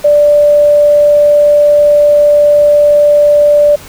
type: tone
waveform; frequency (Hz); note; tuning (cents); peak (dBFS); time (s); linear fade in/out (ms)
sine; 587.3; D5; 0; -3; 0.04-3.76; 10
effects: pink hiss -32 dBFS RMS until 3.88 s